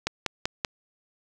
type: click train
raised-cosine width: 0.2 ms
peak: -8 dBFS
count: 4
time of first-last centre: 0.07-0.648 s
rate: 5.19 Hz
effects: none